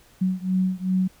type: beating tone pair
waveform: sine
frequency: 185 / 187.6 Hz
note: F#3 / F#3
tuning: 0 / +24 cents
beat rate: 2.6 Hz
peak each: -23 / -24 dBFS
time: 0.21-1.08 s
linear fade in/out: 10 ms
effects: pink hiss -55 dBFS RMS until 1.2 s